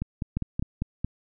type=two click trains; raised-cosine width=5 ms; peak=-16 / -14 dBFS; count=4 / 4; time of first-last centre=0.02-0.625 / 0.37-1.046 s; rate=4.96 / 4.44 Hz; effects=none